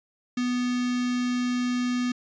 square tone with notch filter, 246.9 Hz, B3, in tune, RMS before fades -26 dBFS, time 0.37-2.12 s, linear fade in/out 5 ms, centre 720 Hz, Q 1.7, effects resampled to 16000 Hz

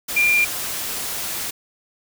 sine tone in noise, 2391 Hz, D7, 30 cents sharp, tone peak -14 dBFS, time 0.16-0.45 s, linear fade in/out 10 ms, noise white, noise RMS -27 dBFS, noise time 0.08-1.51 s, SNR +10 dB, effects none

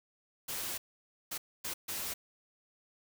white noise bursts at uneven times, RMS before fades -38 dBFS, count 4, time 0.48-0.78 / 1.31-1.38 / 1.64-1.74 / 1.88-2.14 s, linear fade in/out 10 ms, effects none

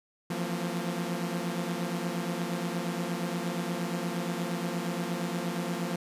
sawtooth tone cluster, 168.9 / 177.4 / 228.9 / 264 Hz, E3 / F3 / A#3 / C4, +42 / +27 / -31 / +16 cents, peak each -31 / -30 / -33 / -38 dBFS, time 0.3-5.96 s, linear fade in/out 5 ms, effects resampled to 32000 Hz

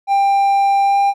triangle tone with pitch glide, 793 to 798.1 Hz, G5 to G5, +20 to +31 cents, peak -9 dBFS, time 0.07-1.14 s, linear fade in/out 50 ms, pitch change +11 cents, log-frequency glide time 0.84-0.98 s, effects none

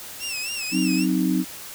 20% pulse tone with vibrato, 2651 Hz, E7, 9 cents sharp, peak -22 dBFS, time 0.19-1.07 s, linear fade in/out 50 ms, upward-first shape sine, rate 3.7 Hz, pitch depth 99 cents each way
sine chord, C diminished, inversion second, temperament equal, 185 / 261.6 / 311.1 Hz, Gb3 / C4 / Eb4, 0 / 0 / 0 cents, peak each -23 dBFS, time 0.71-1.45 s, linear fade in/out 50 ms
effects white hiss -38 dBFS RMS until 1.74 s

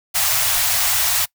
white band-stop noise, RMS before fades -18 dBFS, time 0.14-1.26 s, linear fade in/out 20 ms, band 130 to 600 Hz, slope 96 dB/octave, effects noise-tail reverb RT60 0.1 s tail -23 dB re dry

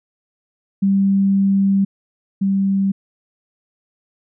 sine tone pair in turn, 196 / 195.2 Hz, G3 / G3, 0 / -7 cents, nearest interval unison, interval 7 cents, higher first, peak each -12 / -14 dBFS, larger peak first, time 0.82-1.85 / 2.41-2.92 s, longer first, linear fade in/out 10 ms, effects none

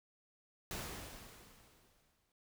pink noise with exponential decay, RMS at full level -41 dBFS, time 0.71-2.32 s, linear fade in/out 1 ms, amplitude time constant 350 ms, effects none

